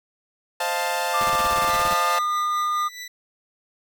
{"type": "chord", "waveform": "sawtooth", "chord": "F dominant seventh", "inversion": "second", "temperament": "equal", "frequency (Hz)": [523.3, 622.3, 698.5, 880], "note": ["C5", "Eb5", "F5", "A5"], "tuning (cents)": [0, 0, 0, 0], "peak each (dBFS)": [-26, -28, -24, -22], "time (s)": [0.6, 2.19], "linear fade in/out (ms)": 5}
{"type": "tone with pitch glide", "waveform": "triangle", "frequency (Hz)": [1183, 1213.5], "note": ["D6", "D#6"], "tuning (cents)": [12, -44], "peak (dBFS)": -19, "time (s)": [1.13, 2.89], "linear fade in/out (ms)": 20, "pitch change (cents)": 44, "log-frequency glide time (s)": [1.64, 1.88]}
{"type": "noise bursts", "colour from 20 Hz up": "pink", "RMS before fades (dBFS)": -31, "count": 13, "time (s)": [1.21, 1.939], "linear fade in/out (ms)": 0, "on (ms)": 33, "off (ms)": 25}
{"type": "tone with tremolo", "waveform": "20% pulse", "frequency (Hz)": 1975.5, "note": "B6", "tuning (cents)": 0, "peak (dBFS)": -27, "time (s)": [1.69, 3.08], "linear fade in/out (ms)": 5, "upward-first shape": "triangle", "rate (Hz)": 4.7, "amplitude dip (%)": 70}
{"effects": []}